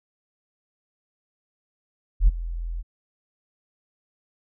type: tone with ADSR envelope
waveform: sine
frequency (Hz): 42.13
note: E1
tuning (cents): +38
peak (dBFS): -8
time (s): 2.2-2.83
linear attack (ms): 77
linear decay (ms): 23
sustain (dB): -19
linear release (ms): 32
effects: tanh soft clip ceiling -9 dBFS